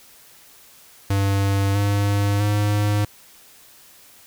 square tone with pitch steps, 98.8 / 101.23 / 103.71 Hz, G2 / G#2 / G#2, +14 / -44 / -2 cents, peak -18 dBFS, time 1.1-3.05 s, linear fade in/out 5 ms, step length 650 ms, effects white hiss -49 dBFS RMS until 4.26 s

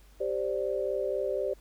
sine chord, G suspended fourth, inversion none, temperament equal, 392 / 523.3 / 587.3 Hz, G4 / C5 / D5, 0 / 0 / 0 cents, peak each -32 dBFS, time 0.2-1.54 s, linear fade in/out 10 ms, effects added 50 Hz sine -54 dBFS peak until 1.6 s + pink hiss -62 dBFS RMS until 1.6 s

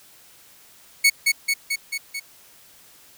sawtooth tone with echo, 2217 Hz, C#7, in tune, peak -9 dBFS, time 1.04-1.1 s, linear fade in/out 10 ms, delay 220 ms, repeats 5, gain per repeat -3 dB, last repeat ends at 2.2 s, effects white hiss -51 dBFS RMS until 3.17 s

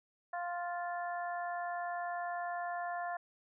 harmonic tone, 350 Hz, F4, 4 cents sharp, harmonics 2 / 3 / 4 / 5, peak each -37 / -44 / -47 / -45 dBFS, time 0.33-3.17 s, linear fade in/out 5 ms, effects none

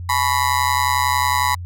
35% pulse tone with amplitude modulation, 987.8 Hz, B5, in tune, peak -10 dBFS, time 0.09-1.55 s, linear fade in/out 5 ms, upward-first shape sine, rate 131 Hz, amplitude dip 100%, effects added 88 Hz sine -27 dBFS peak until 1.65 s

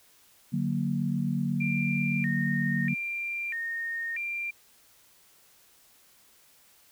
sine chord, D augmented, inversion none, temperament equal, 146.83 / 185 / 233.1 Hz, D3 / F#3 / A#3, 0 / 0 / 0 cents, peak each -30 dBFS, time 0.52-2.95 s, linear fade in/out 20 ms
sine tone with vibrato, 2093 Hz, C7, in tune, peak -30 dBFS, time 1.6-4.51 s, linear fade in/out 10 ms, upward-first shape square, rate 0.78 Hz, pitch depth 220 cents each way
effects white hiss -60 dBFS RMS until 6.91 s

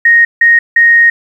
sine tone bursts at uneven times, 1864.7 Hz, A#6, in tune, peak -3 dBFS, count 3, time 0.05-0.25 / 0.41-0.59 / 0.76-1.1 s, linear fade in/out 5 ms, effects 7-bit

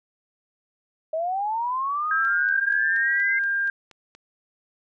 sine linear sweep, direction up, 621 to 2093 Hz, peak -23 dBFS, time 1.13-3.39 s, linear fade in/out 5 ms
sine tone, 1600 Hz, G6, 35 cents sharp, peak -21 dBFS, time 2.11-3.7 s, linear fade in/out 2 ms
click train, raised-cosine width 0.2 ms, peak -30 dBFS, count 9, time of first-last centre 2.25-4.15 s, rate 4.21 Hz
effects none

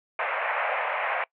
pink band-pass noise, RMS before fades -28 dBFS, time 0.19-1.24 s, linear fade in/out 2 ms, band 550 to 2500 Hz, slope 48 dB/octave, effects noise-tail reverb RT60 0.1 s tail -23 dB re dry

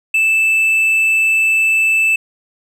triangle tone, 2637 Hz, E7, in tune, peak -9 dBFS, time 0.14-2.16 s, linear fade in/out 5 ms, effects none

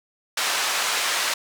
pink band-pass noise, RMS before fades -24 dBFS, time 0.37-1.34 s, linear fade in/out 5 ms, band 1000 to 8600 Hz, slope 12 dB/octave, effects none

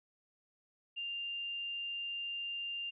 sine tone, 2794 Hz, F7, in tune, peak -37 dBFS, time 0.96-2.91 s, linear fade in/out 20 ms, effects none

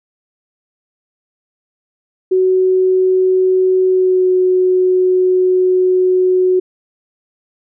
sine tone with pitch glide, 372.8 to 368.5 Hz, F#4 to F#4, +13 to -7 cents, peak -9 dBFS, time 2.31-6.6 s, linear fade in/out 10 ms, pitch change -20 cents, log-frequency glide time 3.87-4.3 s, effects none

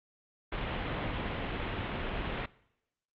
pink low-pass noise, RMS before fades -35 dBFS, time 0.52-2.46 s, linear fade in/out 5 ms, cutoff 3400 Hz, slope 48 dB/octave, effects noise-tail reverb RT60 0.8 s tail -21 dB re dry + Opus 24 kbps

